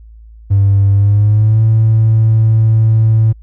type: tone with pitch glide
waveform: triangle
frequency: 99.3 to 110.82 Hz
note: G2 to A2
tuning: +23 to +13 cents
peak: -3 dBFS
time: 0.5-3.33 s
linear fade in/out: 20 ms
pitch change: +190 cents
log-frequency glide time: 0.92-1.62 s
effects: tanh soft clip ceiling -3 dBFS + added 55 Hz sine -34 dBFS peak until 3.42 s